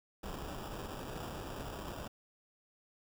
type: noise with sample-and-hold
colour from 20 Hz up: pink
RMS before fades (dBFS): -43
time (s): 0.23-2.08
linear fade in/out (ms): 10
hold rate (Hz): 2100
effects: none